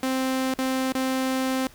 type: tone with dropouts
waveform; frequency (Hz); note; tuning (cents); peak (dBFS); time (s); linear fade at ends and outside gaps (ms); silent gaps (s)
sawtooth; 261.6; C4; 0; -19; 0.03-1.67; 2; 0.54-0.587 / 0.923-0.95
effects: pink hiss -51 dBFS RMS until 1.74 s

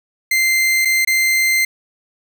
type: tone with dropouts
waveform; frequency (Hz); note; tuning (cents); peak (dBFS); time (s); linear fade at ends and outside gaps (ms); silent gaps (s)
40% pulse; 2084; C7; -7; -12; 0.31-1.65; 5; 0.85-0.854 / 1.049-1.073
effects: none

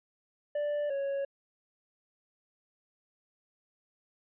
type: tone pair in turn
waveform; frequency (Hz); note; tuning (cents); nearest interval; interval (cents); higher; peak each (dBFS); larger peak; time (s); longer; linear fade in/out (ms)
triangle; 587.3 / 554.3; D5 / C#5; 0 / 0; minor second; 100; first; -27 / -28; first; 0.55-0.9 / 0.9-1.25; neither; 5
effects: resampled to 8000 Hz

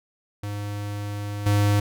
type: tone with level steps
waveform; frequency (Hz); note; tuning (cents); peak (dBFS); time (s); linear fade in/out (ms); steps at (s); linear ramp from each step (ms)
square; 102.7; G#2; -19; -29 / -18; 0.43-1.8; 5; 1.46; 5
effects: none

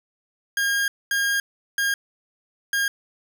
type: tone bursts at uneven times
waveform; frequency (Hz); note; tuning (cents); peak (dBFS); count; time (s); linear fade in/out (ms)
40% pulse; 1621; G#6; -42; -19; 4; 0.57-0.88 / 1.11-1.4 / 1.78-1.94 / 2.73-2.88; 2
effects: none

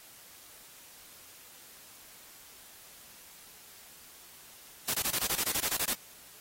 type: noise bursts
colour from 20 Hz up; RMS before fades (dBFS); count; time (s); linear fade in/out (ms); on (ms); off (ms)
white; -30; 13; 4.88-5.936; 5; 60; 23
effects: white hiss -53 dBFS RMS until 6.4 s + AAC 48 kbps

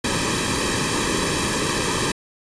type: noise with comb filter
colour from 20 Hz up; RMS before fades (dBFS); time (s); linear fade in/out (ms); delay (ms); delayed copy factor
pink; -22; 0.04-2.12; 5; 1.4; -0.8
effects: resampled to 22050 Hz

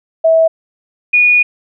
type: tone pair in turn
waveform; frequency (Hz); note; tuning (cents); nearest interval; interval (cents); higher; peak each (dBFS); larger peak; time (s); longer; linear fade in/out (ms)
sine; 650 / 2454; E5 / D#7; -24 / -25; octave + major seventh; 2299; second; -6; neither; 0.24-0.48 / 1.13-1.43; second; 10
effects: none

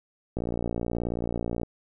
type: click train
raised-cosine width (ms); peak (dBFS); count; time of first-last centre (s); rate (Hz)
2; -16; 75; 0.37-1.633; 58.6
effects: none

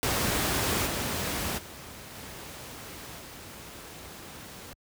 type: noise with level steps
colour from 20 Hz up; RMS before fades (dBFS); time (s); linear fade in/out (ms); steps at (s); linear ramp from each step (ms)
pink; -27 / -31 / -44 / -42 / -44; 0.03-4.73; 0; 0.85 / 1.57 / 2.14 / 3.18; 20
effects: high-pass 60 Hz 12 dB/octave

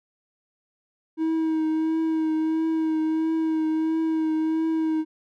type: tone with vibrato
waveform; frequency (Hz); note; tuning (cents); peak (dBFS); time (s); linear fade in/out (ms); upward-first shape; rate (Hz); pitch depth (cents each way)
triangle; 318.5; D#4; +41; -19; 1.17-5.05; 50; triangle; 1.5; 26
effects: none

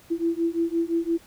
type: beating tone pair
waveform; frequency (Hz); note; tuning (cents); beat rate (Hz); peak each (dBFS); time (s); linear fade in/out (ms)
sine; 331.7 / 337.5; E4 / E4; +11 / +41; 5.8; -25; 0.1-1.18; 20
effects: pink hiss -53 dBFS RMS until 1.26 s

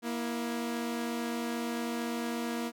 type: tone pair together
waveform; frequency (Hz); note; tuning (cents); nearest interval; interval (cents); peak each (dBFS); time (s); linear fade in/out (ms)
sawtooth; 236 / 329.6; A#3 / E4; +22 / 0; tritone; 578; -29 / -35; 0.02-2.72; 50
effects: none

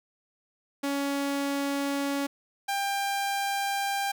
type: tone pair in turn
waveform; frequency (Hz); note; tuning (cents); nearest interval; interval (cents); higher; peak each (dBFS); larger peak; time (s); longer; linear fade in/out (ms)
sawtooth; 280.3 / 795; C#4 / G5; +19 / +24; octave + tritone; 1805; second; -23; neither; 0.83-2.27 / 2.68-4.12; neither; 10
effects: none

